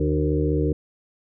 harmonic tone with a mistuned harmonic, 75.3 Hz, D2, 44 cents sharp, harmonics 1 / 2 / 4 / 5 / 6 / 7, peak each -24 / -25 / -25 / -28 / -26 / -37 dBFS, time 0-0.73 s, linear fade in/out 5 ms, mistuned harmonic 6, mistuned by +37 cents, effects none

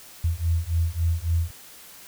sine beating tone pair, 81.7 / 85.3 Hz, E2 / F2, -15 / -40 cents, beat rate 3.6 Hz, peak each -24 dBFS, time 0.24-1.51 s, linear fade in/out 5 ms, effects white hiss -46 dBFS RMS until 2.07 s

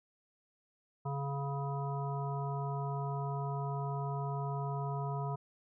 harmonic tone, 139.8 Hz, C#3, 15 cents sharp, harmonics 1 / 3 / 5 / 7 / 9, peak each -35 / -44 / -43 / -42 / -48 dBFS, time 1.05-5.36 s, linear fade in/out 10 ms, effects none

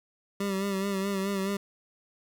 25% pulse tone with vibrato, 196 Hz, G3, in tune, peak -24 dBFS, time 0.4-1.57 s, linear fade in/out 5 ms, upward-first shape sine, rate 4.7 Hz, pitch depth 46 cents each way, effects 9-bit

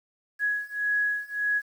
sine beating tone pair, 1672 / 1673.7 Hz, G#6 / G#6, +11 / +13 cents, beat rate 1.7 Hz, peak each -28 / -27 dBFS, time 0.39-1.62 s, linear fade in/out 50 ms, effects 9-bit

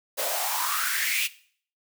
white noise with high-pass filter sweep, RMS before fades -27 dBFS, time 0.17-1.28 s, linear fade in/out 20 ms, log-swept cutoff 520 to 2700 Hz, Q 6.5, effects noise-tail reverb RT60 0.5 s tail -17 dB re dry

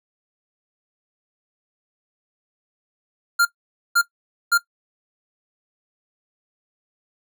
square tone bursts, 1396.9 Hz, F6, in tune, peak -14 dBFS, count 3, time 3.39-4.579 s, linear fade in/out 10 ms, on 63 ms, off 500 ms, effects noise-tail reverb RT60 0.1 s tail -17 dB re dry

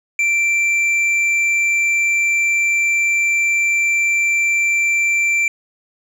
sine tone with hard clipping, 2349 Hz, D7, in tune, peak -15 dBFS, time 0.19-5.48 s, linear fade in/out 2 ms, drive 5 dB, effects none

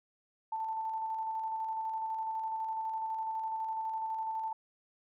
sine tone with tremolo, 886 Hz, A5, 12 cents sharp, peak -32 dBFS, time 0.52-4.53 s, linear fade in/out 5 ms, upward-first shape square, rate 12 Hz, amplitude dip 25%, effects none

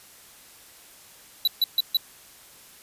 square tone bursts, 3951 Hz, B7, in tune, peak -18 dBFS, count 4, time 1.45-1.97 s, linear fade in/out 2 ms, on 25 ms, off 140 ms, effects white hiss -50 dBFS RMS until 2.82 s + resampled to 32000 Hz

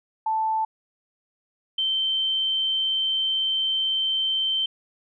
sine tone pair in turn, 880 / 3109 Hz, A5 / G7, 0 / -15 cents, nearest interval octave + minor seventh, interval 2185 cents, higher second, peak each -21 dBFS, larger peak neither, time 0.26-0.65 / 1.78-4.66 s, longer second, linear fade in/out 5 ms, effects none

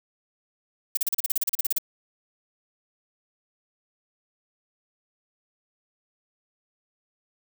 violet noise bursts, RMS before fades -23 dBFS, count 15, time 0.95-1.784 s, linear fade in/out 5 ms, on 22 ms, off 36 ms, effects none

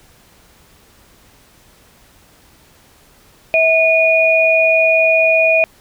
sine tone pair together, 649 / 2454 Hz, E5 / D#7, -27 / -25 cents, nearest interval octave + major seventh, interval 2302 cents, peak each -12 dBFS, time 3.54-5.64 s, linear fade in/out 0 ms, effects pink hiss -49 dBFS RMS until 5.8 s

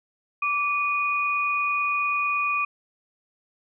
sine tone pair together, 1163 / 2466 Hz, D6 / D#7, -17 / -16 cents, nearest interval octave + minor second, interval 1301 cents, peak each -25 / -24 dBFS, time 0.42-2.65 s, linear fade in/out 5 ms, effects none

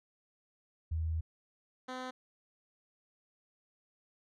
sine / 10% pulse tone pair in turn, 80.5 / 255.6 Hz, E2 / C4, -41 / -40 cents, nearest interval octave + minor sixth, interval 2001 cents, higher second, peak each -31 / -31 dBFS, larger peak neither, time 0.91-1.21 / 1.88-2.11 s, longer first, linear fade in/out 10 ms, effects low-pass 5000 Hz 12 dB/octave

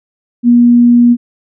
sine tone, 240 Hz, B3, 49 cents flat, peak -3 dBFS, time 0.43-1.17 s, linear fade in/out 50 ms, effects none

